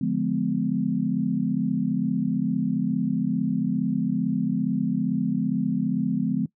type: chord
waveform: sine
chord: D diminished seventh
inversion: none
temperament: just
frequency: 146.83 / 176.2 / 211.4 / 253.7 Hz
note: D3 / F3 / Ab3 / Cb4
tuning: 0 / +16 / +31 / +47 cents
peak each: -31 / -27 / -26 / -26 dBFS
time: 0.01-6.46 s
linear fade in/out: 5 ms
effects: noise-tail reverb RT60 0.1 s tail -21 dB re dry